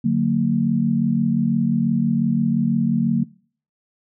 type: chord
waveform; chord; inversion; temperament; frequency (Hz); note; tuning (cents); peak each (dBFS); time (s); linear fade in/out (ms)
sine; D augmented; none; just; 146.83 / 183.54 / 229.4; D3 / F#3 / A#3; 0 / -14 / -28; -23 / -21 / -18; 0.04-3.24; 10
effects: noise-tail reverb RT60 0.5 s tail -23 dB re dry